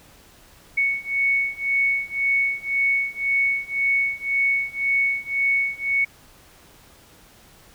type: beating tone pair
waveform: sine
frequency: 2217 / 2218.9 Hz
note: C#7 / C#7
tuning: 0 / +1 cents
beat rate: 1.9 Hz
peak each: -23 / -22 dBFS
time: 0.77-6.05 s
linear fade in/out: 10 ms
effects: pink hiss -51 dBFS RMS until 7.74 s